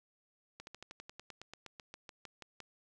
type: slowing click train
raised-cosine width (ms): 0.2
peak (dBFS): -30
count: 18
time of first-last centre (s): 0.6-2.603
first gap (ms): 71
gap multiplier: 1.06
effects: none